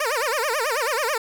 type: tone with vibrato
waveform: 15% pulse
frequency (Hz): 526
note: C5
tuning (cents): +9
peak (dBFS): -15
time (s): 0-1.18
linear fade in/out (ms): 5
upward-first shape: sine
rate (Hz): 9.2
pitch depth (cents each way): 290
effects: 8-bit